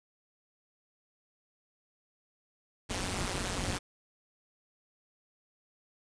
pink noise with amplitude modulation, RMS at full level -30 dBFS, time 2.89-3.79 s, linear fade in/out 20 ms, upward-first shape sine, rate 186 Hz, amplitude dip 100%, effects resampled to 22050 Hz

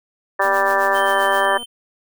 harmonic tone, 196 Hz, G3, in tune, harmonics 2 / 3 / 4 / 5 / 6 / 7 / 8 / 9, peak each -26 / -21 / -23 / -21 / -22 / -31 / -25 / -21 dBFS, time 0.39-1.58 s, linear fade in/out 10 ms
white noise with tremolo, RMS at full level -36 dBFS, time 0.41-1.46 s, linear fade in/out 10 ms, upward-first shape sine, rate 7.6 Hz, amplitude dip 80%
click train, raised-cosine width 1 ms, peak -26 dBFS, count 284, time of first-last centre 0.45-1.629 s, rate 240 Hz
square tone with vibrato, 3107 Hz, G7, 16 cents flat, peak -30 dBFS, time 0.94-1.66 s, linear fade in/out 20 ms, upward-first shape sine, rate 2.7 Hz, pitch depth 9 cents each way
effects none

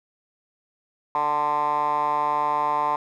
10% pulse tone with band-pass filter, 148.2 Hz, D3, 16 cents sharp, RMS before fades -23 dBFS, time 1.15-2.96 s, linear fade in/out 2 ms, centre 980 Hz, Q 8.5, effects none

